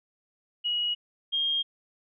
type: tone pair in turn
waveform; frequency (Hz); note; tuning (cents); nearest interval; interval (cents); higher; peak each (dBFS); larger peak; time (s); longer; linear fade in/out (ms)
sine; 2904 / 3227; F#7 / G7; -33 / +50; major second; 183; second; -25 / -24; second; 0.64-0.95 / 1.32-1.63; neither; 20
effects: none